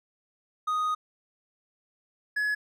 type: tone pair in turn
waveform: triangle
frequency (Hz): 1244.5 / 1693.4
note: D#6 / G#6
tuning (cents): 0 / +33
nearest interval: perfect fourth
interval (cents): 533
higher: second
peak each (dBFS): -23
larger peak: neither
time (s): 0.67-0.95 / 2.36-2.55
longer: first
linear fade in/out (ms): 10
effects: none